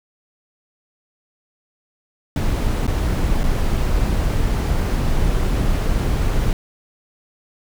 brown noise with dropouts, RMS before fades -18 dBFS, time 2.36-6.53 s, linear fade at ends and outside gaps 1 ms, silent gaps 2.868-2.877 / 3.433-3.439 s, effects none

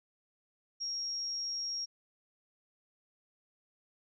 sine tone, 5588 Hz, F8, in tune, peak -34 dBFS, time 0.8-1.86 s, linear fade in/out 20 ms, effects none

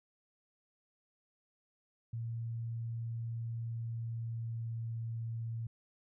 sine tone with pitch glide, 115.4 to 114.47 Hz, A#2 to A#2, -17 to -31 cents, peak -36 dBFS, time 2.13-5.67 s, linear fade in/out 5 ms, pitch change -14 cents, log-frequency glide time 3.64-4.93 s, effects none

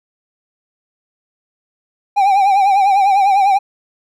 triangle tone with vibrato, 789 Hz, G5, 11 cents sharp, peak -7 dBFS, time 2.16-3.59 s, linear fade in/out 20 ms, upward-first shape triangle, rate 10 Hz, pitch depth 89 cents each way, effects none

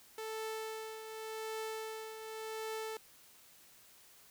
sawtooth tone with tremolo, 440 Hz, A4, in tune, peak -34 dBFS, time 0.18-2.97 s, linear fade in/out 2 ms, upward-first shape triangle, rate 0.88 Hz, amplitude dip 60%, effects white hiss -61 dBFS RMS until 4.3 s

